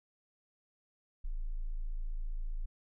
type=tone; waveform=sine; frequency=27.5 Hz; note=A0; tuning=in tune; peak=-33 dBFS; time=1.24-2.66 s; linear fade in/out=10 ms; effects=none